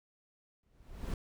brown noise with exponential growth, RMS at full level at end -33 dBFS, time 0.63-1.14 s, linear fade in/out 2 ms, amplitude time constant 110 ms, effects none

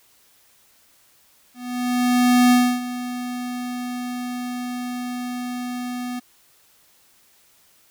square tone with ADSR envelope, 246.9 Hz, B3, in tune, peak -12 dBFS, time 1.54-6.2 s, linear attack 970 ms, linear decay 290 ms, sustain -15 dB, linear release 14 ms, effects white hiss -57 dBFS RMS until 7.9 s

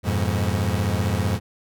30% pulse chord, F diminished, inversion none, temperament equal with one note detuned, 88.47 / 103.83 / 123.47 Hz, F2 / Ab2 / Cb3, +23 / 0 / 0 cents, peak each -21 / -21 / -27 dBFS, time 0.03-1.4 s, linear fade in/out 50 ms, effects none

